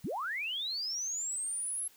sine linear sweep, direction up, 111.2 to 11175 Hz, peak -33 dBFS, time 0.04-1.88 s, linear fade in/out 5 ms, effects white hiss -61 dBFS RMS until 1.96 s

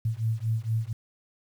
sine beating tone pair, 110 / 114.3 Hz, A2 / A#2, 0 / -34 cents, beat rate 4.3 Hz, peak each -28 dBFS, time 0.05-0.93 s, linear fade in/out 5 ms, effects 9-bit

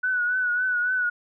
sine tone with vibrato, 1480 Hz, F#6, in tune, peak -21 dBFS, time 0.03-1.1 s, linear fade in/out 10 ms, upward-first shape triangle, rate 3.6 Hz, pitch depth 53 cents each way, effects none

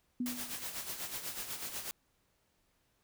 sine tone with exponential decay, 246.5 Hz, B3, 3 cents flat, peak -30 dBFS, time 0.2-0.66 s, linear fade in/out 5 ms, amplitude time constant 100 ms
white noise with tremolo, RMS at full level -39 dBFS, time 0.26-1.91 s, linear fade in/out 0 ms, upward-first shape sine, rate 8.1 Hz, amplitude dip 60%
effects pink hiss -75 dBFS RMS until 3.03 s

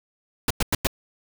pink noise bursts, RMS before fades -21 dBFS, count 4, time 0.48-0.871 s, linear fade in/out 2 ms, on 25 ms, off 97 ms, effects none

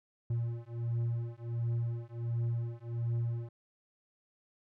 triangle beating tone pair, 116.7 / 118.1 Hz, A#2 / A#2, +2 / +23 cents, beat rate 1.4 Hz, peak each -33 / -33 dBFS, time 0.3-3.49 s, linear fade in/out 5 ms, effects none

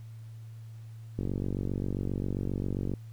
click train, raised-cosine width 3 ms, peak -19 dBFS, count 84, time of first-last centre 1.19-2.937 s, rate 47.5 Hz, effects added 112 Hz sine -42 dBFS peak until 3.12 s + pink hiss -64 dBFS RMS until 3.12 s

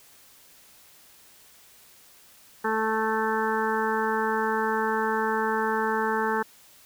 harmonic tone, 220 Hz, A3, in tune, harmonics 1 / 2 / 4 / 5 / 6 / 7 / 8, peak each -32 / -28 / -28 / -33 / -34 / -32 / -34 dBFS, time 2.64-6.43 s, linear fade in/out 10 ms, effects white hiss -54 dBFS RMS until 6.85 s

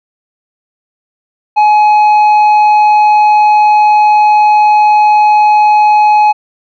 triangle tone with tanh clipping, 844 Hz, G#5, 28 cents sharp, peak -5 dBFS, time 1.56-6.33 s, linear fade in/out 20 ms, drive 10 dB, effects none

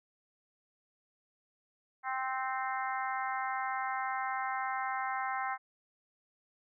harmonic tone with a mistuned harmonic, 261.8 Hz, C4, 1 cent sharp, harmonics 3 / 4 / 5 / 6 / 7 / 8, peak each -36 / -38 / -40 / -42 / -43 / -44 dBFS, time 2.03-5.58 s, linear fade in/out 50 ms, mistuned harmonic 6, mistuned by -16 cents, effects none

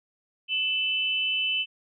sine tone pair together, 2637 / 3019 Hz, E7 / F#7, 0 / +34 cents, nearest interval major second, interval 234 cents, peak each -27 / -26 dBFS, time 0.48-1.66 s, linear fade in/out 50 ms, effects none

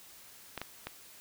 clicks, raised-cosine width 0.3 ms, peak -21 dBFS, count 3, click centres 0.577 / 0.616 / 0.87 s, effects white hiss -54 dBFS RMS until 1.2 s

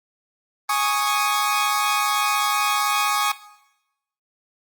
sawtooth chord, Ab suspended fourth, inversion none, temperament equal, 830.6 / 1108.7 / 1244.5 Hz, Ab5 / Db6 / Eb6, 0 / 0 / 0 cents, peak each -20 / -19 / -20 dBFS, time 0.69-3.32 s, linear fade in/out 5 ms, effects noise-tail reverb RT60 0.9 s tail -17 dB re dry + Opus 32 kbps

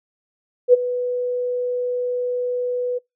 sine tone with ADSR envelope, 493.9 Hz, B4, in tune, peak -5 dBFS, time 0.68-2.99 s, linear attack 54 ms, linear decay 20 ms, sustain -15 dB, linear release 17 ms, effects noise-tail reverb RT60 0.2 s tail -26 dB re dry

